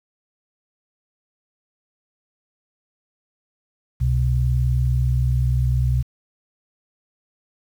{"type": "tone pair together", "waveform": "sine", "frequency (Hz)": [65.51, 125.8], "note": ["C2", "B2"], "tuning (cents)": [3, 32], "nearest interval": "major seventh", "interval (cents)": 1129, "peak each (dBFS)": -19, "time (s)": [4, 6.03], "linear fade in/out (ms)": 20, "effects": ["8-bit"]}